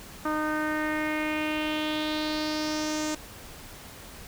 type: tone with low-pass filter sweep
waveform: sawtooth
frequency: 306.8 Hz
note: D#4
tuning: 24 cents flat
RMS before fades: -29 dBFS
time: 0.25-3.15 s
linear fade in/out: 5 ms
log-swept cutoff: 1300 to 7000 Hz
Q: 3.6
effects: pink hiss -45 dBFS RMS until 4.27 s